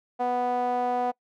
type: tone with band-pass filter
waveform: sawtooth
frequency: 246.9 Hz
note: B3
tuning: in tune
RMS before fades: -26 dBFS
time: 0.19-1.12 s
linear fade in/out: 20 ms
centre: 700 Hz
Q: 4.4
effects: noise-tail reverb RT60 0.1 s tail -24 dB re dry